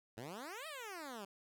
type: exponential two-way sweep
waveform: 10% pulse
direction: up then down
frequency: 105.2 to 656 to 190.2 Hz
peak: -37 dBFS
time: 0.17-1.25 s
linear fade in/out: 5 ms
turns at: 0.67 s
effects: none